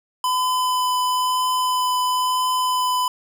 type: tone with vibrato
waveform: square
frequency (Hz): 1008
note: B5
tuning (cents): +35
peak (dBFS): -19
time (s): 0.24-3.08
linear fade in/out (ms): 2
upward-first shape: triangle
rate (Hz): 1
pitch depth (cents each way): 9
effects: none